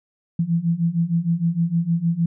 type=beating tone pair; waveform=sine; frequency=164.81 / 171.31 Hz; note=E3 / F3; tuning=0 / -33 cents; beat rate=6.5 Hz; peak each=-22 / -20 dBFS; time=0.39-2.26 s; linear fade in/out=5 ms; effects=none